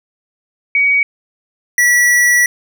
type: tone pair in turn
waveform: sine / square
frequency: 2257 / 1945 Hz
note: C#7 / B6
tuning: +31 / -27 cents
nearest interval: minor third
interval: 258 cents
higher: first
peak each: -9 dBFS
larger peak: neither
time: 0.75-1.03 / 1.78-2.46 s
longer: second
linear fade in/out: 2 ms
effects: none